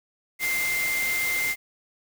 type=tone in noise; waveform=sine; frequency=2093 Hz; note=C7; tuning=in tune; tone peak=-24 dBFS; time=0.39-1.56 s; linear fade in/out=50 ms; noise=white; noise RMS=-31 dBFS; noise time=0.39-1.56 s; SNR=+4 dB; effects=none